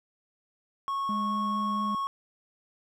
triangle tone, 1100 Hz, C#6, 14 cents flat, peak -26 dBFS, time 0.88-2.07 s, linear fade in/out 0 ms
triangle tone with vibrato, 207.9 Hz, G#3, 2 cents sharp, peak -29 dBFS, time 1.09-1.95 s, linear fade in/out 2 ms, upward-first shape triangle, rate 4.4 Hz, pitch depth 9 cents each way
effects none

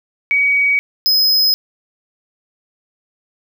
sine / square tone pair in turn, 2261 / 5076 Hz, C#7 / D#8, +34 / +34 cents, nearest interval octave + major second, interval 1400 cents, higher second, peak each -11 dBFS, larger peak neither, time 0.31-0.79 / 1.06-1.54 s, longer neither, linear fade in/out 0 ms, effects 8-bit

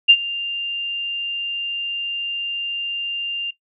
sine tone with ADSR envelope, 2794 Hz, F7, in tune, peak -3 dBFS, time 0.08-3.51 s, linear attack 21 ms, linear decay 56 ms, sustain -19 dB, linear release 9 ms, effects noise-tail reverb RT60 0.1 s tail -17 dB re dry

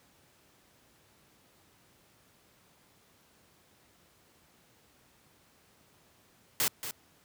white noise with echo, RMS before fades -28 dBFS, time 6.6-6.68 s, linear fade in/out 0 ms, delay 230 ms, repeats 1, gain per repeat -10 dB, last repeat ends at 6.91 s, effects pink hiss -64 dBFS RMS until 7.24 s + high-pass 80 Hz 12 dB/octave

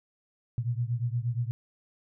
sine beating tone pair, 116.54 / 125.04 Hz, A#2 / B2, 0 / +22 cents, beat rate 8.5 Hz, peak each -29 / -31 dBFS, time 0.58-1.51 s, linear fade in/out 0 ms, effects none

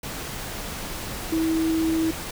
sine tone in noise, 323.1 Hz, E4, 35 cents flat, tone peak -20 dBFS, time 1.32-2.11 s, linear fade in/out 5 ms, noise pink, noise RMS -33 dBFS, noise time 0.03-2.31 s, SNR +10 dB, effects none

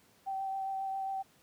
sine tone with vibrato, 774 Hz, G5, 22 cents flat, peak -33 dBFS, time 0.26-1.23 s, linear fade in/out 20 ms, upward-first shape triangle, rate 7.4 Hz, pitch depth 16 cents each way, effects pink hiss -65 dBFS RMS until 1.42 s + high-pass 100 Hz 12 dB/octave

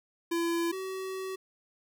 square tone pair in turn, 337.8 / 379.2 Hz, E4 / F#4, +42 / +43 cents, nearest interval major second, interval 201 cents, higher second, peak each -28 / -35 dBFS, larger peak first, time 0.31-0.72 / 0.72-1.36 s, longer second, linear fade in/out 10 ms, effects none

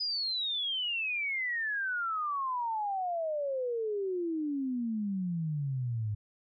sine exponential sweep, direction down, 5010 to 102.4 Hz, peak -30 dBFS, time 0-6.15 s, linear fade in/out 10 ms, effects none

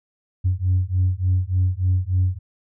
sine beating tone pair, 90.4 / 93.8 Hz, F#2 / F#2, -40 / +24 cents, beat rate 3.4 Hz, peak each -19 dBFS, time 0.44-2.39 s, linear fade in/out 20 ms, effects tanh soft clip ceiling -12 dBFS

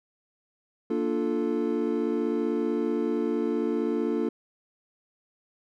triangle chord, Bb major seventh, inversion none, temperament equal, 233.1 / 293.7 / 349.2 / 440 Hz, Bb3 / D4 / F4 / A4, 0 / 0 / 0 / 0 cents, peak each -28 dBFS, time 0.9-4.29 s, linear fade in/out 5 ms, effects none

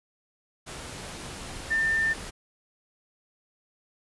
sine tone in noise, 1794 Hz, A6, 33 cents sharp, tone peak -22 dBFS, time 1.7-2.14 s, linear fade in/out 20 ms, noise pink, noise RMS -39 dBFS, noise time 0.66-2.31 s, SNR +14 dB, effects resampled to 24000 Hz

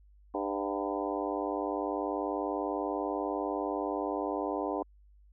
harmonic tone with a mistuned harmonic, 100 Hz, G2, 35 cents sharp, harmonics 3 / 4 / 5 / 6 / 7 / 8 / 9 / 10, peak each -36 / -37 / -38 / -39 / -39 / -40 / -41 / -41 dBFS, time 0.34-4.83 s, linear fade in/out 5 ms, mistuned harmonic 8, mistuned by -43 cents, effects added 50 Hz sine -56 dBFS peak until 5.32 s

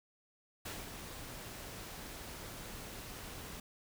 pink noise with ADSR envelope, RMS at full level -42 dBFS, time 0.65-3.6 s, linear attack 9 ms, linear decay 200 ms, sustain -5 dB, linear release 3 ms, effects none

